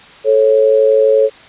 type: tone pair together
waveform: sine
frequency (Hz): 437.2 / 549.1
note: A4 / C#5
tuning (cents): -11 / -17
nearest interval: major third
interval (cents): 394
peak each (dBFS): -10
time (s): 0.24-1.3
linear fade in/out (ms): 50
effects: white hiss -39 dBFS RMS until 1.48 s + resampled to 8000 Hz